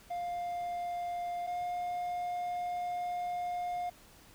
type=tone pair in turn; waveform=triangle; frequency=702 / 710.2 Hz; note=F5 / F5; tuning=+9 / +29 cents; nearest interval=unison; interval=20 cents; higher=second; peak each=-32 / -31 dBFS; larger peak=second; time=0.1-1.47 / 1.47-3.9 s; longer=second; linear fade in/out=10 ms; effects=pink hiss -58 dBFS RMS until 4.34 s